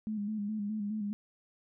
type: tone with vibrato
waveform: sine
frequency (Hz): 210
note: G#3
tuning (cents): +19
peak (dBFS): -32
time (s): 0.07-1.13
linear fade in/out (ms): 0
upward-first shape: square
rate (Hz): 4.8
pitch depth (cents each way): 49
effects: none